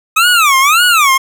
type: tone with vibrato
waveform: 25% pulse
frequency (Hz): 1244.5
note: D#6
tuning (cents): 0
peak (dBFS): -3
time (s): 0.16-1.18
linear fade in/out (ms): 10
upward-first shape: sine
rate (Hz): 1.8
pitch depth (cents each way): 280
effects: 7-bit